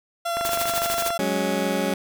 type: tone with vibrato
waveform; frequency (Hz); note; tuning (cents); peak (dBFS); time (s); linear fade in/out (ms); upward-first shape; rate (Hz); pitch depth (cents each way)
30% pulse; 682; F5; -41; -21; 0.25-1.18; 10; triangle; 8.4; 8
type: click train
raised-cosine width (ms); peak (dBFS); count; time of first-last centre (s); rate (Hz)
0.5; -14; 19; 0.37-1.105; 24.5
type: noise with tremolo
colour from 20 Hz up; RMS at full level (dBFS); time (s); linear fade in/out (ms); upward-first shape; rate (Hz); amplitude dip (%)
white; -26; 0.44-1.1; 20; sine; 13; 75
type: chord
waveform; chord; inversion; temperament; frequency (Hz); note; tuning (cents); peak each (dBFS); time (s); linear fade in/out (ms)
20% pulse; F# suspended second; none; just; 185 / 208.1 / 277.5; F#3 / G#3 / C#4; 0 / +4 / +2; -22; 1.19-1.94; 2
effects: none